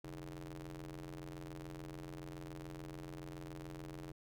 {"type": "ring-modulated tone", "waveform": "sawtooth", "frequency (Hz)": 87, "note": "F2", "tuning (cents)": -6, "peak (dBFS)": -39, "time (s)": [0.04, 4.12], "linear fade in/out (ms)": 5, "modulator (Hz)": 228, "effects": []}